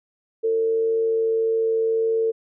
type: tone with frequency modulation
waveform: sine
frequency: 450.2 Hz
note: A4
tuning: 40 cents sharp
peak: -18 dBFS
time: 0.43-2.32 s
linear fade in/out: 20 ms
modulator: 94.1 Hz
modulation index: 0.21
effects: none